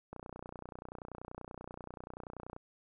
click train, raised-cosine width 1 ms, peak -30 dBFS, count 75, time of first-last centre 0.13-2.564 s, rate 30.4 Hz, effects none

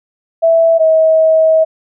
sine tone pair in turn, 659.3 / 639.1 Hz, E5 / D#5, 0 / +46 cents, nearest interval minor second, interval 54 cents, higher first, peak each -6 dBFS, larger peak neither, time 0.42-0.79 / 0.79-1.65 s, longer second, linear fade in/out 20 ms, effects none

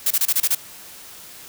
blue noise bursts, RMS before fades -18 dBFS, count 7, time 0.06-0.55 s, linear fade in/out 5 ms, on 46 ms, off 28 ms, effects white hiss -41 dBFS RMS until 1.48 s

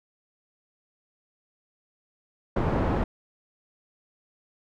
pink low-pass noise, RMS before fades -25 dBFS, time 2.56-3.04 s, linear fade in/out 5 ms, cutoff 980 Hz, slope 12 dB/octave, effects none

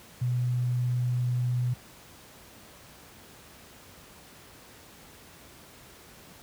sine tone, 123.5 Hz, B2, in tune, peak -24 dBFS, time 0.21-1.74 s, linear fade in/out 10 ms, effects pink hiss -51 dBFS RMS until 6.42 s + high-pass 60 Hz 12 dB/octave

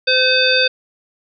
harmonic tone, 514 Hz, C5, 31 cents flat, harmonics 1 / 3 / 5 / 7 / 9, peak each -18 / -18 / -18 / -18 / -18 dBFS, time 0.07-0.68 s, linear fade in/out 10 ms, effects none

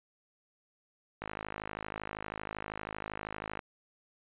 click train, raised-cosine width 0.5 ms, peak -22 dBFS, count 126, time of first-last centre 1.22-3.592 s, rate 52.7 Hz, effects resampled to 8000 Hz

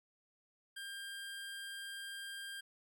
25% pulse tone, 1597 Hz, G6, 32 cents sharp, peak -40 dBFS, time 0.76-2.61 s, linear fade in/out 10 ms, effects none

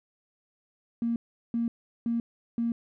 triangle tone bursts, 233.1 Hz, A#3, in tune, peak -21 dBFS, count 4, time 1.02-2.72 s, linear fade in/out 2 ms, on 140 ms, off 380 ms, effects tanh soft clip ceiling -23 dBFS

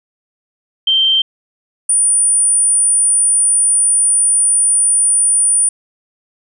sine tone pair in turn, 3136 / 9397 Hz, G7 / D9, 0 / 0 cents, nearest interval octave + perfect fifth, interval 1900 cents, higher second, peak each -9 dBFS, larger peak neither, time 0.87-1.22 / 1.89-5.69 s, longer second, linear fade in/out 5 ms, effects none

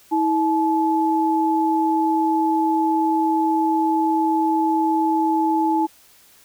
sine tone pair together, 322.5 / 861 Hz, E4 / A5, -38 / -38 cents, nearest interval octave + perfect fourth, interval 1700 cents, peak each -19 dBFS, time 0.11-5.87 s, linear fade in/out 20 ms, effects white hiss -52 dBFS RMS until 6.44 s

